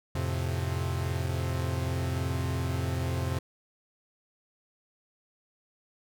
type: chord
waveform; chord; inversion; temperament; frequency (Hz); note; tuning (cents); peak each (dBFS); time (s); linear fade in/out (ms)
45% pulse; F major; none; equal; 87.31 / 110 / 130.81; F2 / A2 / C3; 0 / 0 / 0; -31 / -37 / -32; 0.15-3.39; 5
effects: none